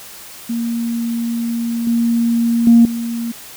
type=tone with level steps; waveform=sine; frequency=233.1 Hz; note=A#3; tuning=in tune; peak=-17 / -12 / -4 / -19 dBFS; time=0.49-3.32 s; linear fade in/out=10 ms; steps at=1.87 / 2.67 / 2.85 s; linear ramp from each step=2 ms; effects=tanh soft clip ceiling 0 dBFS + white hiss -36 dBFS RMS until 3.56 s

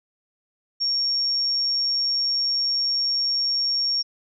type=tone; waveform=sine; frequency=5530 Hz; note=F8; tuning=18 cents flat; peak=-20 dBFS; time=0.8-4.03 s; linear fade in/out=20 ms; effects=none

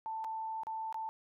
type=tone with dropouts; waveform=sine; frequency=886 Hz; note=A5; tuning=12 cents sharp; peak=-36 dBFS; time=0.06-1.09 s; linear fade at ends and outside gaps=0 ms; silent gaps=0.242-0.246 / 0.634-0.669 / 0.926-0.944 s; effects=none

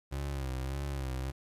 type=tone with vibrato; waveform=30% pulse; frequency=67.4 Hz; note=C#2; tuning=48 cents flat; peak=-31 dBFS; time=0.11-1.32 s; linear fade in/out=20 ms; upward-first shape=sine; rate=1.7 Hz; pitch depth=81 cents each way; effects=resampled to 32000 Hz + 11-bit

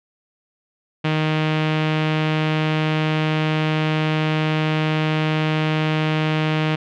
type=tone with low-pass filter; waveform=sawtooth; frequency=155.56 Hz; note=D#3; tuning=in tune; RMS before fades=-20 dBFS; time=1.04-6.76 s; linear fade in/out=10 ms; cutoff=2900 Hz; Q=2.2; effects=none

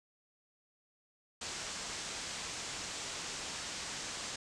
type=low-pass noise; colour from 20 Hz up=white; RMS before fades=-42 dBFS; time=1.41-4.36 s; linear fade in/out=5 ms; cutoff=8000 Hz; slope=48 dB/octave; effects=none

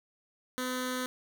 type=tone with notch filter; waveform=10% pulse; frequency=253.5 Hz; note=B3; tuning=45 cents sharp; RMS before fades=-34 dBFS; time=0.58-1.06 s; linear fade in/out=0 ms; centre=780 Hz; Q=1.4; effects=10-bit

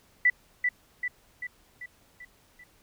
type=tone with echo; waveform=sine; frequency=1975.5 Hz; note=B6; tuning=in tune; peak=-17 dBFS; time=0.25-0.3 s; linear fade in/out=5 ms; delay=390 ms; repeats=6; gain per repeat=-5 dB; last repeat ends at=2.64 s; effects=pink hiss -62 dBFS RMS until 2.82 s

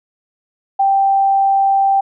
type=tone; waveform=sine; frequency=784 Hz; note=G5; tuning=in tune; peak=-10 dBFS; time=0.79-2.01 s; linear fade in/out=10 ms; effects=none

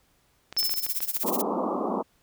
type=clicks; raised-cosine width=0.2 ms; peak=-20 dBFS; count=10; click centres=0.526 / 0.566 / 0.629 / 0.695 / 0.739 / 0.865 / 1.005 / 1.168 / 1.232 / 1.287 s
type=tone with exponential decay; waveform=sine; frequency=5274 Hz; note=E8; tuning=in tune; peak=-21 dBFS; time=0.57-1.26 s; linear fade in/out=2 ms; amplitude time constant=150 ms
type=noise with tremolo; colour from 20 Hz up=violet; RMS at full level=-26 dBFS; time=0.58-1.42 s; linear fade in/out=10 ms; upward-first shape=sine; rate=16 Hz; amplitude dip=90%
type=band-pass noise; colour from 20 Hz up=pink; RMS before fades=-28 dBFS; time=1.23-2.03 s; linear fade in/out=20 ms; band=190 to 1200 Hz; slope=96 dB/octave
effects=pink hiss -66 dBFS RMS until 2.22 s

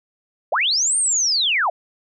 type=linear two-way sweep; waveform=sine; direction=up then down; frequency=466.2 to 9000 to 592 Hz; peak=-16 dBFS; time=0.52-1.7 s; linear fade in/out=5 ms; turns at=0.97 s; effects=none

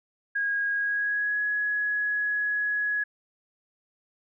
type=tone with pitch glide; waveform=sine; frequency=1639 to 1679.2 Hz; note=G#6 to G#6; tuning=-23 to +19 cents; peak=-24 dBFS; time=0.35-3.04 s; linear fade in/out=10 ms; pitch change=+42 cents; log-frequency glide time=0.73-1.4 s; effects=none

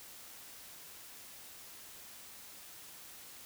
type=silence; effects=white hiss -52 dBFS RMS until 3.45 s

